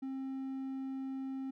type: tone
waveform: triangle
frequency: 266.5 Hz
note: C4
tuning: 32 cents sharp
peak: -35 dBFS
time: 0.02-1.51 s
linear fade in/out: 10 ms
effects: none